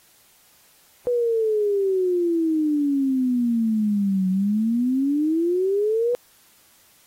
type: exponential two-way sweep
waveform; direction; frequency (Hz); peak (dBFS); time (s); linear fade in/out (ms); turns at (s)
sine; down then up; 493.9 to 184.8 to 493.9; -18; 1.07-6.15; 0; 4.29
effects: white hiss -56 dBFS RMS until 7.06 s + AAC 48 kbps